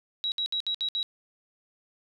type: tone bursts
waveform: sine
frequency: 3869 Hz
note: B7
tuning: 36 cents flat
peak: -26 dBFS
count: 6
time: 0.24-1.029 s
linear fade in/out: 0 ms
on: 79 ms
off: 63 ms
effects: none